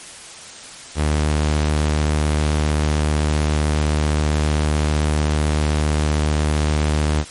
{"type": "tone", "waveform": "sawtooth", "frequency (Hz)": 75.6, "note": "D#2", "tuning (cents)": -49, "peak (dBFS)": -12, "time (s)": [0.95, 7.25], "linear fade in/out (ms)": 50, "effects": ["white hiss -37 dBFS RMS until 7.3 s", "MP3 48 kbps"]}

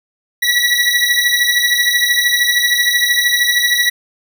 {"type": "beating tone pair", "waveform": "25% pulse", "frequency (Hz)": [1931, 1944], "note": ["B6", "B6"], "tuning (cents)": [-39, -28], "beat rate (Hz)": 13, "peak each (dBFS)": -11, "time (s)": [0.42, 3.9], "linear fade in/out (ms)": 10, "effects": []}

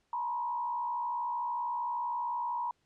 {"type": "tone with frequency modulation", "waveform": "sine", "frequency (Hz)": 961, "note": "B5", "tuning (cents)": -48, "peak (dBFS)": -31, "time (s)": [0.13, 2.71], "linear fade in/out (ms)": 2, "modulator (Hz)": 66.5, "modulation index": 0.73, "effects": ["pink hiss -75 dBFS RMS until 2.85 s", "low-pass 7000 Hz 12 dB/octave"]}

